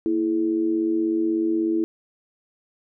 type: tone with amplitude modulation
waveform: sine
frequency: 329.6 Hz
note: E4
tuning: in tune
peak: -16 dBFS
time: 0.06-1.84 s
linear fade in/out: 0 ms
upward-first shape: sine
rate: 96.4 Hz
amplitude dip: 70%
effects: none